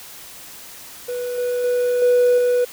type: tone with level steps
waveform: triangle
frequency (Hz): 491.4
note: B4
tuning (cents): -9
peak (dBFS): -21 / -17 / -14 / -9 / -12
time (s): 1.08-2.65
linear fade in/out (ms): 10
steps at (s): 1.38 / 1.64 / 2.02 / 2.38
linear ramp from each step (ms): 2
effects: tanh soft clip ceiling -7 dBFS + white hiss -39 dBFS RMS until 2.72 s